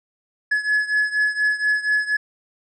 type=beating tone pair; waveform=triangle; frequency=1700 / 1704.2 Hz; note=G#6 / G#6; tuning=+40 / +44 cents; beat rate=4.2 Hz; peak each=-18 / -21 dBFS; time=0.51-2.17 s; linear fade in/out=10 ms; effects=resampled to 22050 Hz